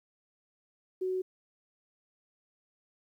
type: tone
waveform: sine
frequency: 372.1 Hz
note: F#4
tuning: 10 cents sharp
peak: -29 dBFS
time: 1.01-1.22 s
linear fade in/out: 10 ms
effects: 11-bit